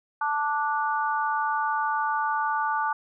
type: harmonic tone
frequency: 293.5 Hz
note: D4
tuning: 1 cent flat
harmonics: 3 / 4 / 5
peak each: -26 / -28 / -30 dBFS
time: 0.21-2.93 s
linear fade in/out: 5 ms
effects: none